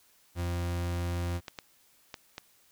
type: tone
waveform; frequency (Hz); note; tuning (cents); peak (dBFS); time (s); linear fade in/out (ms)
40% pulse; 87; F2; -6; -29; 0.35-1.41; 50
type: clicks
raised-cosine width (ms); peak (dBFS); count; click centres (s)
0.2; -21; 4; 1.482 / 1.588 / 2.142 / 2.381
effects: white hiss -64 dBFS RMS until 2.71 s